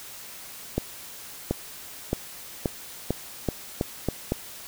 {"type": "accelerating click train", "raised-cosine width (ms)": 2, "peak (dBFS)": -10, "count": 9, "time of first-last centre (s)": [0.78, 4.321], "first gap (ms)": 730, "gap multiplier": 0.85, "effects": ["white hiss -42 dBFS RMS until 4.67 s"]}